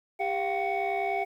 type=tone cluster; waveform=sine; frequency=396.6 / 697 / 767 / 2233 Hz; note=G4 / F5 / G5 / C#7; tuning=+20 / -4 / -38 / +12 cents; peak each=-31 / -29 / -30 / -33 dBFS; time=0.19-1.25 s; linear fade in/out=20 ms; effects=tanh soft clip ceiling -21 dBFS + 10-bit